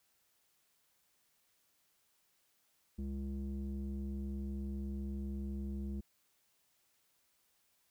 square tone with low-pass filter, 68 Hz, C#2, 33 cents flat, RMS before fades -40 dBFS, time 2.98-6.01 s, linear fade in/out 10 ms, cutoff 260 Hz, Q 7.3, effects white hiss -75 dBFS RMS until 7.9 s

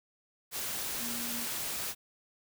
sine tone in noise, 237.4 Hz, A#3, 32 cents sharp, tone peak -41 dBFS, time 0.98-1.47 s, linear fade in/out 50 ms, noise white, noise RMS -36 dBFS, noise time 0.51-1.95 s, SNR -8 dB, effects none

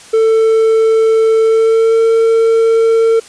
triangle tone with pitch glide, 445.3 to 452.8 Hz, A4 to A4, +21 to +50 cents, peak -5 dBFS, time 0.13-3.2 s, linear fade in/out 10 ms, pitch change +29 cents, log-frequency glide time 1.42-2.03 s, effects white hiss -37 dBFS RMS until 3.28 s + resampled to 22050 Hz

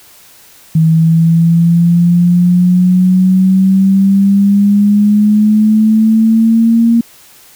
sine exponential sweep, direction up, 160 to 233.1 Hz, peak -5 dBFS, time 0.75-7.01 s, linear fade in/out 5 ms, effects white hiss -41 dBFS RMS until 7.55 s

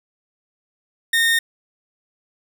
30% pulse tone, 1837 Hz, A#6, 26 cents flat, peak -12 dBFS, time 1.13-1.39 s, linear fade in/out 5 ms, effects 9-bit

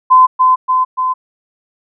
sine tone with echo, 1024 Hz, C6, 38 cents flat, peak -3 dBFS, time 0.1-0.27 s, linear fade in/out 20 ms, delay 290 ms, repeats 3, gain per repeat -3 dB, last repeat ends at 1.14 s, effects none

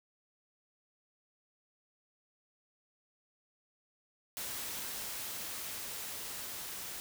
white noise with level ramp, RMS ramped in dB -40 to -43 dBFS, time 4.37-7 s, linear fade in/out 0 ms, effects none

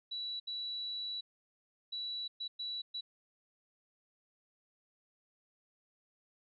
sine tone bursts at uneven times, 3933 Hz, B7, 8 cents flat, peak -37 dBFS, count 6, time 0.11-0.4 / 0.47-1.21 / 1.92-2.28 / 2.4-2.48 / 2.59-2.82 / 2.94-3.01 s, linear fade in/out 10 ms, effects none

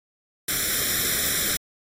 white noise with comb filter, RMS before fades -24 dBFS, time 0.48-1.57 s, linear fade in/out 5 ms, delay 0.54 ms, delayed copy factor +0.85, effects AAC 48 kbps

